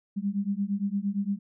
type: beating tone pair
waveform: sine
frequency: 196 / 204.7 Hz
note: G3 / G#3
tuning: 0 / -25 cents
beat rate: 8.7 Hz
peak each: -29 dBFS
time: 0.16-1.39 s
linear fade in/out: 20 ms
effects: none